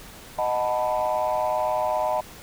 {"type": "chord", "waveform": "sine", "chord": "B dominant seventh", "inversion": "first", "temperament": "equal", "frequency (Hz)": [622.3, 740, 880, 987.8], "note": ["D#5", "F#5", "A5", "B5"], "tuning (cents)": [0, 0, 0, 0], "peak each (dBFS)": [-24, -27, -27, -28], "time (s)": [0.38, 2.21], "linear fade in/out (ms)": 10, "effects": ["tanh soft clip ceiling -15 dBFS", "pink hiss -44 dBFS RMS until 2.42 s"]}